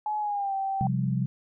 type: tone with pitch glide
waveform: sine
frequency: 848 to 777.6 Hz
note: G#5 to G5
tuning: +36 to -14 cents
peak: -26 dBFS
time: 0.06-0.87 s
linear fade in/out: 2 ms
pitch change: -150 cents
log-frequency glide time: 0.19-0.54 s
type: chord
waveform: sine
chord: C suspended fourth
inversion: none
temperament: just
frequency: 130.81 / 174.42 / 196.22 Hz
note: C3 / F3 / G3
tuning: 0 / -2 / +2 cents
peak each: -26 / -30 / -30 dBFS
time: 0.81-1.26 s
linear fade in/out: 0 ms
effects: none